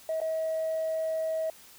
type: tone with dropouts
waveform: sine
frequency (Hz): 640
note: D#5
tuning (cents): +49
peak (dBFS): -26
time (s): 0.09-1.5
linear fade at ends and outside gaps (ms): 2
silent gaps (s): 0.203-0.215
effects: tanh soft clip ceiling -24 dBFS + white hiss -53 dBFS RMS until 1.78 s